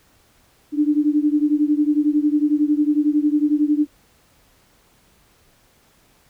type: beating tone pair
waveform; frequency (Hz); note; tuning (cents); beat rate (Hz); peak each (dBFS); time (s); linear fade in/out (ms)
sine; 293.7 / 304.7; D4 / D#4; 0 / -36; 11; -17 / -19; 0.72-3.87; 50
effects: pink hiss -57 dBFS RMS until 6.29 s